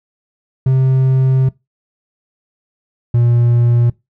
triangle tone pair in turn, 131.5 / 119.35 Hz, C3 / A#2, +9 / +41 cents, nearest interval major second, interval 168 cents, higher first, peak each -7 dBFS, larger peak neither, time 0.66-1.49 / 3.14-3.9 s, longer first, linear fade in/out 5 ms, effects noise-tail reverb RT60 0.2 s tail -21 dB re dry

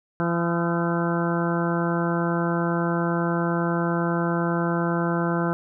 harmonic tone with a mistuned harmonic, 170 Hz, F3, 46 cents flat, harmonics 1 / 2 / 3 / 4 / 5 / 6 / 7 / 8 / 9, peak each -24 / -27 / -31 / -32 / -35 / -33 / -36 / -33 / -34 dBFS, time 0.2-5.53 s, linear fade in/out 0 ms, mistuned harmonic 7, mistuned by +82 cents, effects none

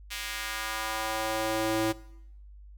square tone with high-pass filter sweep, 110 Hz, A2, in tune, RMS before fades -31 dBFS, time 0.1-1.93 s, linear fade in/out 20 ms, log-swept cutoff 2500 to 280 Hz, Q 1.2, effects noise-tail reverb RT60 0.8 s tail -20 dB re dry + added 50 Hz sine -46 dBFS peak until 2.77 s

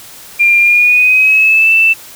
sine tone with pitch glide, 2394 to 2656 Hz, D7 to E7, +33 to +12 cents, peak -5 dBFS, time 0.39-1.94 s, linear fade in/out 20 ms, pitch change +179 cents, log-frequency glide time 0.61-1.72 s, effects white hiss -34 dBFS RMS until 2.15 s

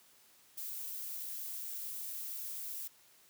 violet noise, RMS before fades -42 dBFS, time 0.57-2.88 s, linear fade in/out 10 ms, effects white hiss -64 dBFS RMS until 3.29 s + high-pass 80 Hz 12 dB/octave

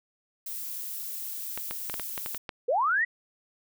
violet noise, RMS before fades -36 dBFS, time 0.46-2.38 s, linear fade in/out 5 ms
clicks, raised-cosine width 0.3 ms, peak -18 dBFS, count 9, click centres 1.576 / 1.71 / 1.898 / 1.941 / 1.997 / 2.178 / 2.261 / 2.347 / 2.492 s
sine linear sweep, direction up, 440 to 1975.5 Hz, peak -22 dBFS, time 2.68-3.05 s, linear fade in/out 10 ms
effects none

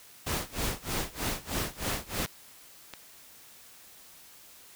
pink noise with tremolo, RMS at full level -30 dBFS, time 0.26-2.26 s, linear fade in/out 10 ms, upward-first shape sine, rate 3.2 Hz, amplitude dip 95%
clicks, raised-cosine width 0.2 ms, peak -22 dBFS, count 3, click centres 1.826 / 2.26 / 2.937 s
effects white hiss -53 dBFS RMS until 4.75 s

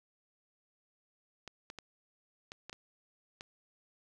clicks, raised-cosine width 0.2 ms, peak -27 dBFS, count 7, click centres 1.477 / 1.701 / 1.787 / 2.519 / 2.696 / 2.729 / 3.409 s, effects none

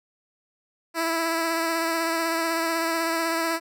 10% pulse tone with vibrato, 329.6 Hz, E4, in tune, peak -15 dBFS, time 0.94-3.6 s, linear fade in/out 50 ms, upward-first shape triangle, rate 16 Hz, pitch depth 26 cents each way, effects none

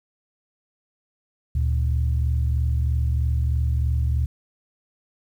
sine tone pair together, 73.42 / 116.55 Hz, D2 / A#2, 0 / 0 cents, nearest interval minor sixth, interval 800 cents, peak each -19 / -24 dBFS, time 1.55-4.26 s, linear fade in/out 5 ms, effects tanh soft clip ceiling -12 dBFS + 9-bit

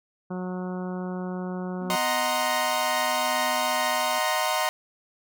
harmonic tone, 182.6 Hz, F#3, 23 cents flat, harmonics 1 / 2 / 3 / 4 / 5 / 6 / 7 / 8, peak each -30 / -36 / -40 / -42 / -44 / -46 / -47 / -48 dBFS, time 0.3-1.96 s, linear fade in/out 10 ms
triangle tone with tremolo, 251 Hz, B3, 28 cents sharp, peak -35 dBFS, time 1.81-4.19 s, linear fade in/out 5 ms, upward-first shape triangle, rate 0.76 Hz, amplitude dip 55%
sawtooth chord, C half-diminished seventh, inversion first, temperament equal, 622.3 / 740 / 932.3 / 1046.5 Hz, Eb5 / Gb5 / Bb5 / C6, 0 / 0 / 0 / 0 cents, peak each -25 dBFS, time 1.9-4.69 s, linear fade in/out 0 ms
effects none

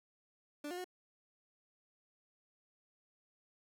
30% pulse tone with pitch steps, 293.5 / 356.1 / 363.8 Hz, D4 / F4 / F#4, -1 / +34 / -29 cents, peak -38 dBFS, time 0.64-0.844 s, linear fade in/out 5 ms, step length 68 ms, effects none

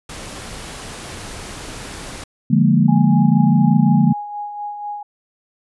pink noise, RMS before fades -32 dBFS, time 0.09-2.24 s, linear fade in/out 5 ms
sine chord, Bb dominant seventh, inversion first, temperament equal, 146.83 / 174.61 / 207.7 / 233.1 Hz, D3 / F3 / Ab3 / Bb3, 0 / 0 / 0 / 0 cents, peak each -16 dBFS, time 2.5-4.13 s, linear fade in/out 10 ms
sine tone with tremolo, 827 Hz, G#5, 8 cents flat, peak -23 dBFS, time 2.88-5.03 s, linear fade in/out 5 ms, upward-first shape sine, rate 4.1 Hz, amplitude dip 45%
effects resampled to 24000 Hz

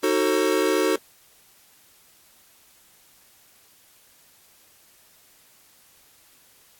square chord, D# diminished seventh, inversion none, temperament just, 311.1 / 373.4 / 448 / 537.6 Hz, D#4 / F#4 / A4 / C5, 0 / +16 / +31 / +47 cents, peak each -26 / -24 / -25 / -28 dBFS, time 0.03-0.96 s, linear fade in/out 5 ms, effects white hiss -56 dBFS RMS until 6.79 s + AAC 64 kbps

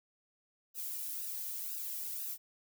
violet noise with flanger, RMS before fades -40 dBFS, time 0.74-2.38 s, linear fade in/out 50 ms, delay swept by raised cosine 0.9 to 1.9 ms, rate 2 Hz, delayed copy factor -0.6, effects none

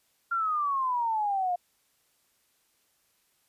sine exponential sweep, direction down, 1396.9 to 700 Hz, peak -25 dBFS, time 0.31-1.56 s, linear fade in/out 10 ms, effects white hiss -70 dBFS RMS until 3.48 s + resampled to 32000 Hz

